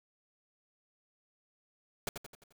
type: noise with echo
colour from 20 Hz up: pink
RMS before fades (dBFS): -35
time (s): 2.07-2.09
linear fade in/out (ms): 2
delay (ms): 87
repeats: 5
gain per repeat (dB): -6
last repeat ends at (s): 2.525
effects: none